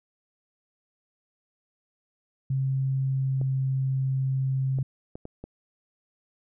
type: tone with pitch glide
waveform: sine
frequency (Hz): 133.8 to 133.03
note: C3 to C3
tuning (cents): +39 to +29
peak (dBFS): -23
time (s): 2.5-4.83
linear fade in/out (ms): 5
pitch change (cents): -10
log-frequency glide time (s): 3.09-3.47
type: clicks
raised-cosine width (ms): 2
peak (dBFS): -25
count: 5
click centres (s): 3.414 / 4.787 / 5.155 / 5.254 / 5.44
effects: none